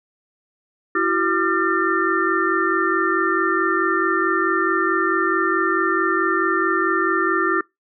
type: tone cluster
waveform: sine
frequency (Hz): 332.8 / 377.4 / 1197 / 1374 / 1795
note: E4 / F#4 / D6 / F6 / A6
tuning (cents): +17 / +34 / +33 / -29 / +34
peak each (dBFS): -23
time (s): 0.95-7.61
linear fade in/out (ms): 5
effects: noise-tail reverb RT60 0.2 s tail -26 dB re dry